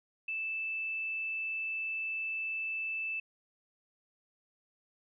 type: tone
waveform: sine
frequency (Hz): 2637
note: E7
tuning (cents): 0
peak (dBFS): -33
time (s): 0.28-3.2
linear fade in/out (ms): 5
effects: none